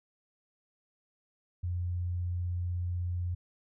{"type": "tone", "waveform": "sine", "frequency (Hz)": 88.4, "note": "F2", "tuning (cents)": 22, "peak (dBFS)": -30, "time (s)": [1.63, 3.35], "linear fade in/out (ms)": 10, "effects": []}